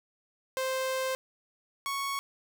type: tone pair in turn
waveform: sawtooth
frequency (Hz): 523 / 1108.2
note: C5 / C#6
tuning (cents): -1 / -1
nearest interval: octave + minor second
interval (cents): 1300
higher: second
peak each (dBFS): -25 / -27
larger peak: first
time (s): 0.57-1.15 / 1.86-2.19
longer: first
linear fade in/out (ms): 0
effects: none